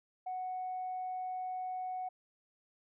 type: tone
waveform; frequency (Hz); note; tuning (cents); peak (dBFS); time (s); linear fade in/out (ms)
sine; 740; F#5; 0; -35; 0.26-2.09; 10
effects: tanh soft clip ceiling -32 dBFS